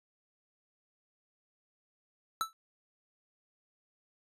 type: tone with exponential decay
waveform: square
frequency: 1318.5 Hz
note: E6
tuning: in tune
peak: -26 dBFS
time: 2.41-2.53 s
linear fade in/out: 0 ms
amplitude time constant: 24 ms
effects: resampled to 32000 Hz